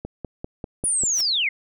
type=click train; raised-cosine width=2 ms; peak=-17 dBFS; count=6; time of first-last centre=0.05-1.036 s; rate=5.07 Hz
type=linear sweep; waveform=sine; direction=down; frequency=9956 to 2007 Hz; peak=-19 dBFS; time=0.84-1.49 s; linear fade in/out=5 ms
type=noise with exponential growth; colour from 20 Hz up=white; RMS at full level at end=-30 dBFS; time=1.09-1.21 s; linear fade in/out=1 ms; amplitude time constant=26 ms
effects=none